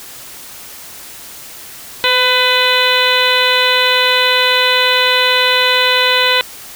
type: harmonic tone with a mistuned harmonic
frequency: 501 Hz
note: B4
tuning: 25 cents sharp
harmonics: 1 / 2 / 3 / 4 / 5 / 6 / 7 / 8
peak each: -18 / -18 / -18 / -18 / -18 / -18 / -18 / -18 dBFS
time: 2.04-6.41 s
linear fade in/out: 0 ms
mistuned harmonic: 1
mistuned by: +19 cents
effects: white hiss -33 dBFS RMS until 6.75 s